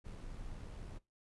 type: noise with amplitude modulation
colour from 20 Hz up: brown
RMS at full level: -45 dBFS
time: 0.04-0.99 s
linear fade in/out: 20 ms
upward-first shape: sine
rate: 76.3 Hz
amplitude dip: 30%
effects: noise-tail reverb RT60 0.2 s tail -20 dB re dry + resampled to 24000 Hz